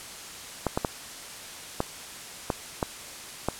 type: clicks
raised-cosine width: 1 ms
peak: -10 dBFS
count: 7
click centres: 0.667 / 0.775 / 0.848 / 1.804 / 2.502 / 2.828 / 3.486 s
effects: white hiss -41 dBFS RMS until 3.59 s + low-pass 10000 Hz 12 dB/octave